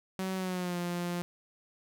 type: tone with pitch glide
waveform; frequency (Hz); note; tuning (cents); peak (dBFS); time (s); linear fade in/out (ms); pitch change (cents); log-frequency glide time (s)
sawtooth; 188.7 to 175.05; F#3 to F3; +34 to +4; -28; 0.19-1.22; 0; -130; 0.35-0.78
effects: none